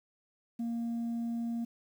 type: tone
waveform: sine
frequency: 233.1 Hz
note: A#3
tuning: in tune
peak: -29 dBFS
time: 0.59-1.65 s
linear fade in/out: 10 ms
effects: tanh soft clip ceiling -31 dBFS + 10-bit